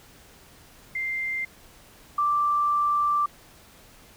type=tone pair in turn; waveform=sine; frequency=2093 / 1174.7 Hz; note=C7 / D6; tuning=0 / 0 cents; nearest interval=minor seventh; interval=1000 cents; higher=first; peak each=-26 / -20 dBFS; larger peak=second; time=0.95-1.45 / 2.18-3.26 s; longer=second; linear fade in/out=5 ms; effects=pink hiss -52 dBFS RMS until 4.16 s